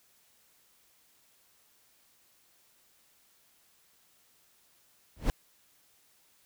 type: noise with exponential growth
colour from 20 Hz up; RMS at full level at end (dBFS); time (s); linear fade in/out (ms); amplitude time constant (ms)
brown; -21; 5.16-5.3; 0; 30
effects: white hiss -66 dBFS RMS until 6.45 s